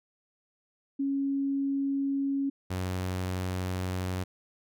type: tone pair in turn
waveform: sine / sawtooth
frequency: 276.1 / 92.14 Hz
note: C#4 / F#2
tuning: -7 / -7 cents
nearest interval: octave + perfect fifth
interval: 1900 cents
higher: first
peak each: -26 dBFS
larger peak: neither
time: 0.99-2.5 / 2.7-4.24 s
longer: second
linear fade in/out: 10 ms
effects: none